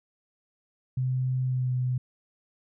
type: tone with pitch glide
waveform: sine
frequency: 128.6 to 126.39 Hz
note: C3 to B2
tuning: -30 to +40 cents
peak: -24 dBFS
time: 0.97-1.98 s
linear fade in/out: 5 ms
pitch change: -30 cents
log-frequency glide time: 1.46-1.73 s
effects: none